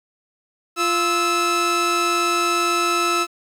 sawtooth tone pair together, 346.7 / 1309 Hz, F4 / E6, -13 / -13 cents, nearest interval octave + major seventh, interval 2300 cents, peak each -19 / -15 dBFS, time 0.76-3.27 s, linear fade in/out 50 ms, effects low-pass 10000 Hz 12 dB/octave + 8-bit

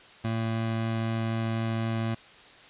25% pulse tone, 113 Hz, A2, 47 cents sharp, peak -23 dBFS, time 0.24-2.15 s, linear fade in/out 10 ms, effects white hiss -51 dBFS RMS until 2.69 s + resampled to 8000 Hz

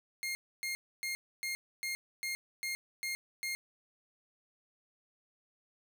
sawtooth tone bursts, 2129 Hz, C7, 30 cents sharp, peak -31 dBFS, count 9, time 0.23-3.55 s, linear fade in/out 0 ms, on 120 ms, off 280 ms, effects none

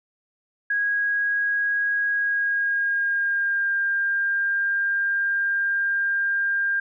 sine tone with pitch glide, 1647 to 1600.1 Hz, G#6 to G6, -15 to +35 cents, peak -20 dBFS, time 0.7-6.8 s, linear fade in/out 5 ms, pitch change -50 cents, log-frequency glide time 2.13-3.72 s, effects none

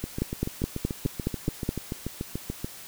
two click trains, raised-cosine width 3 ms, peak -17 / -12 dBFS, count 19 / 8, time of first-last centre 0.04-2.645 / 0.22-1.691 s, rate 6.91 / 4.76 Hz, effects white hiss -44 dBFS RMS until 2.87 s

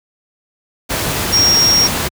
sine tone in noise, 5588 Hz, F8, in tune, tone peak -9 dBFS, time 1.32-1.88 s, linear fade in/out 20 ms, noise pink, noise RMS -18 dBFS, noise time 0.89-2.09 s, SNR +6 dB, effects high-pass 60 Hz 12 dB/octave

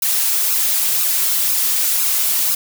blue noise with flanger, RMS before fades -17 dBFS, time 0.02-2.55 s, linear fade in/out 5 ms, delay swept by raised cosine 0.75 to 6.35 ms, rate 2 Hz, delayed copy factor +0.75, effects none

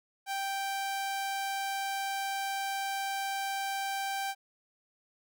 sawtooth tone, 784 Hz, G5, in tune, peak -28 dBFS, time 0.26-4.35 s, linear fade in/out 50 ms, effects none

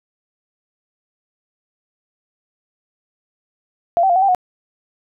sine tone with pitch steps, 685 / 769 / 698 / 755 / 789 / 731 Hz, F5 / G5 / F5 / F#5 / G5 / F#5, -34 / -33 / -1 / +35 / +11 / -21 cents, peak -11 dBFS, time 3.97-4.348 s, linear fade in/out 0 ms, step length 63 ms, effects none

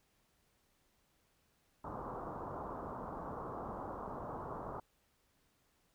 white low-pass noise, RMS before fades -44 dBFS, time 1.84-4.8 s, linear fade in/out 5 ms, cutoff 1200 Hz, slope 48 dB/octave, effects pink hiss -75 dBFS RMS until 5.94 s

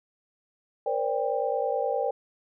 sine tone cluster, 471.3 / 521 / 580 / 793 Hz, A#4 / C5 / D5 / G5, +19 / -7 / -22 / +20 cents, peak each -30 dBFS, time 0.86-2.11 s, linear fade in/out 5 ms, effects none

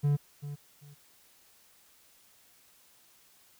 triangle tone with echo, 144.6 Hz, D3, 27 cents flat, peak -21 dBFS, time 0.03-0.17 s, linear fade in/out 20 ms, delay 390 ms, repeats 2, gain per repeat -13 dB, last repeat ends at 0.95 s, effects white hiss -62 dBFS RMS until 3.59 s

